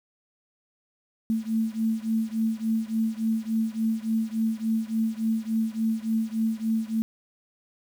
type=beating tone pair; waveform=sine; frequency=221.3 / 224.8 Hz; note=A3 / A3; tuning=+10 / +37 cents; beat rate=3.5 Hz; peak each=-26 / -27 dBFS; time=1.3-7.02 s; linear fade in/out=0 ms; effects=8-bit